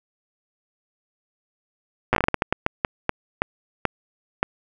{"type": "slowing click train", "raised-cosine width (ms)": 0.5, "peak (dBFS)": -3, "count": 17, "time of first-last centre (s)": [2.13, 4.43], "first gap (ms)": 8, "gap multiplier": 1.33, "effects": []}